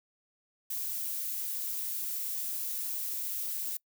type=noise; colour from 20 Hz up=violet; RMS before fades=-35 dBFS; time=0.7-3.77 s; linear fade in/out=5 ms; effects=noise-tail reverb RT60 0.1 s tail -24 dB re dry